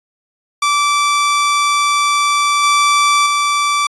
sawtooth tone with level steps, 1163 Hz, D6, 17 cents flat, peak -8 / -6 / -9 dBFS, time 0.62-3.87 s, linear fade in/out 5 ms, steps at 2.63 / 3.26 s, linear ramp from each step 5 ms, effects resampled to 22050 Hz

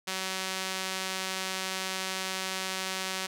sawtooth tone with band-pass filter, 188.7 Hz, F#3, 34 cents sharp, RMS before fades -34 dBFS, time 0.07-3.27 s, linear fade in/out 10 ms, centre 4800 Hz, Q 0.55, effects none

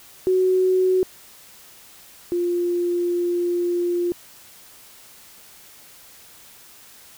sine tone pair in turn, 371.7 / 350 Hz, F#4 / F4, +8 / +4 cents, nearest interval minor second, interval 104 cents, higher first, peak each -15 / -19 dBFS, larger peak first, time 0.27-1.03 / 2.32-4.12 s, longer second, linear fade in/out 0 ms, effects white hiss -47 dBFS RMS until 7.17 s

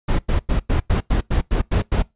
brown noise bursts, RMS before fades -17 dBFS, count 10, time 0.08-2.026 s, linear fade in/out 10 ms, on 110 ms, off 94 ms, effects noise-tail reverb RT60 0.2 s tail -23 dB re dry + resampled to 8000 Hz

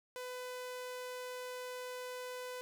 sawtooth tone, 501 Hz, B4, 25 cents sharp, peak -38 dBFS, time 0.16-2.61 s, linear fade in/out 0 ms, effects none

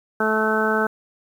harmonic tone, 217.7 Hz, A3, 18 cents flat, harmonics 1 / 2 / 3 / 4 / 5 / 6 / 7, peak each -25 / -23 / -27 / -27 / -32 / -26 / -23 dBFS, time 0.2-0.87 s, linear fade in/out 5 ms, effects 8-bit

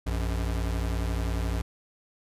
square tone pair together, 57.07 / 91.3 Hz, A#1 / F#2, -36 / -23 cents, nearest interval minor sixth, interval 813 cents, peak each -28 / -33 dBFS, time 0.06-1.62 s, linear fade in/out 10 ms, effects resampled to 32000 Hz

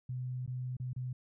sine tone with dropouts, 126.5 Hz, B2, 42 cents sharp, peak -35 dBFS, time 0.09-1.13 s, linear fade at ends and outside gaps 5 ms, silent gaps 0.463-0.476 / 0.768-0.799 / 0.932-0.962 s, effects none

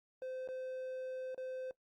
triangle tone with dropouts, 516 Hz, C5, 24 cents flat, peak -38 dBFS, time 0.22-1.71 s, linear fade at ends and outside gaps 1 ms, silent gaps 0.476-0.487 / 1.346-1.378 s, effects noise-tail reverb RT60 0.1 s tail -19 dB re dry + Opus 48 kbps

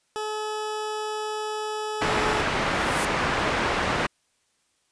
20% pulse tone, 428.1 Hz, A4, 47 cents flat, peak -23 dBFS, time 0.16-2.41 s, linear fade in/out 0 ms
white low-pass noise, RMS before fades -25 dBFS, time 2.01-4.07 s, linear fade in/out 10 ms, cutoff 1700 Hz, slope 12 dB/octave
violet noise with exponential growth, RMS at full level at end -24 dBFS, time 2.4-3.05 s, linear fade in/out 0 ms, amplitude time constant 140 ms
effects white hiss -69 dBFS RMS until 4.91 s + resampled to 22050 Hz

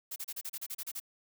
blue noise bursts, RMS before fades -39 dBFS, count 11, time 0.11-1.001 s, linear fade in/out 10 ms, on 51 ms, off 33 ms, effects none

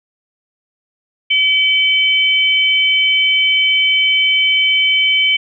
sine tone pair together, 2296 / 3061 Hz, D7 / G7, -40 / -42 cents, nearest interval perfect fourth, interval 498 cents, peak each -13 dBFS, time 1.3-5.37 s, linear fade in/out 10 ms, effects none

